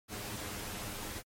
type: noise with comb filter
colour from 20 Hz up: pink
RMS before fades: -41 dBFS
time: 0.08-1.23 s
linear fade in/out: 50 ms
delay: 9.7 ms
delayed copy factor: +0.55
effects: MP3 64 kbps